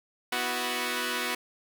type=chord; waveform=5% pulse; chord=B suspended fourth; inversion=none; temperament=equal with one note detuned; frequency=246.9 / 327.2 / 370 Hz; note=B3 / E4 / F#4; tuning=0 / -13 / 0 cents; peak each=-21 / -25 / -20 dBFS; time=0.32-1.35 s; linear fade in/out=5 ms; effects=none